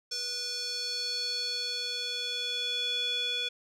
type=tone with band-pass filter sweep; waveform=square; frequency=488.2 Hz; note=B4; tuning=20 cents flat; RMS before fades=-33 dBFS; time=0.11-3.49 s; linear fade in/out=10 ms; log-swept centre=5200 to 3200 Hz; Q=6.1; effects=none